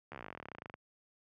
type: slowing click train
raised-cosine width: 0.5 ms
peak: -29 dBFS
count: 26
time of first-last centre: 0.12-0.74 s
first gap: 13 ms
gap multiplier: 1.05
effects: high-pass 80 Hz 12 dB/octave